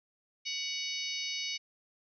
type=harmonic tone with a mistuned harmonic; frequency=750 Hz; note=F#5; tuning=23 cents sharp; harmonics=3 / 4 / 5 / 6 / 7 / 8; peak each=-39 / -40 / -41 / -42 / -42 / -43 dBFS; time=0.45-1.58 s; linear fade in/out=20 ms; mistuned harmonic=4; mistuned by=-44 cents; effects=none